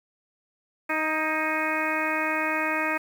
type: harmonic tone with a mistuned harmonic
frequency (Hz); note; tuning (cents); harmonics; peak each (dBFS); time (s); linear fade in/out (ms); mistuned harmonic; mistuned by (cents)
312; D#4; +5; 1 / 2 / 3 / 4 / 5 / 6 / 7 / 8; -32 / -32 / -32 / -32 / -32 / -32 / -32 / -32; 0.89-2.98; 10; 5; +32
effects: 8-bit